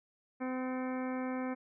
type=harmonic tone with a mistuned harmonic; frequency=256.5 Hz; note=C4; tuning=34 cents flat; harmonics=1 / 2 / 3 / 4 / 5 / 6 / 7 / 8 / 9; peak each=-35 / -41 / -45 / -47 / -49 / -51 / -52 / -53 / -54 dBFS; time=0.4-1.55 s; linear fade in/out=20 ms; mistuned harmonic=8; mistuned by=+73 cents; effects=none